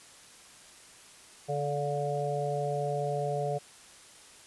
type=harmonic tone with a mistuned harmonic; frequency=145 Hz; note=D3; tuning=22 cents flat; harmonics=1 / 3 / 4 / 5; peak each=-34 / -34 / -34 / -34 dBFS; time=1.48-3.59 s; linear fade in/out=20 ms; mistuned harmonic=5; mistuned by=-27 cents; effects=white hiss -53 dBFS RMS until 4.46 s + resampled to 24000 Hz